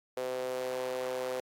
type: tone with high-pass filter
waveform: sawtooth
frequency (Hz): 127.7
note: C3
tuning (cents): -42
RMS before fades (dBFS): -35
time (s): 0.17-1.4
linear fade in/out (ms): 0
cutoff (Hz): 480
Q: 5.5
effects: AAC 48 kbps